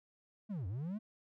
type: linear two-way sweep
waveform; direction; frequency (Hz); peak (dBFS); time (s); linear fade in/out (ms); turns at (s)
triangle; down then up; 223.8 to 84.6 to 223.8; -35; 0.49-0.99; 20; 0.67
effects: none